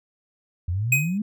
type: exponential sweep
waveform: sine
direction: up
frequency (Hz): 82.41 to 220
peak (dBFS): -22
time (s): 0.68-1.22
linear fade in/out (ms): 5
type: tone with exponential decay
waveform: square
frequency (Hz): 2516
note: D#7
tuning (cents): +19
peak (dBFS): -14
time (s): 0.92-1.18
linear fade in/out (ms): 5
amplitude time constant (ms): 56
effects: none